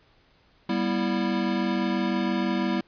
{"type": "chord", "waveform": "square", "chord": "E minor", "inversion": "first", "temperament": "equal with one note detuned", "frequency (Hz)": [196, 242.1, 329.6], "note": ["G3", "B3", "E4"], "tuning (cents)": [0, -34, 0], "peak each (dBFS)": [-28, -29, -29], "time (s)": [0.69, 2.81], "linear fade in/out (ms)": 5, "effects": ["pink hiss -61 dBFS RMS until 2.87 s", "resampled to 11025 Hz"]}